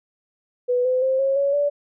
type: tone with pitch steps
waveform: sine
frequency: 493.9 / 509.5 / 525.7 / 542.3 / 559.5 / 577.3 Hz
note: B4 / C5 / C5 / C#5 / C#5 / D5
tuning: 0 / -46 / +8 / -38 / +16 / -30 cents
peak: -17 dBFS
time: 0.68-1.7 s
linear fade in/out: 20 ms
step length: 170 ms
effects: none